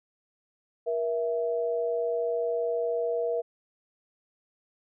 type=tone pair together; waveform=sine; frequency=474.8 / 660.4 Hz; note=A#4 / E5; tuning=+32 / +3 cents; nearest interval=tritone; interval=571 cents; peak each=-27 / -30 dBFS; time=0.86-3.42 s; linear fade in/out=20 ms; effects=none